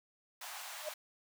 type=high-pass noise; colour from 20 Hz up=pink; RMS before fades=-46 dBFS; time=0.41-0.94 s; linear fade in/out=5 ms; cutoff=680 Hz; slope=48 dB/octave
type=tone with exponential growth; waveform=sine; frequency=611 Hz; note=D#5; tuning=32 cents flat; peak=-33 dBFS; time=0.79-0.89 s; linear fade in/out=5 ms; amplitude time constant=21 ms
effects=none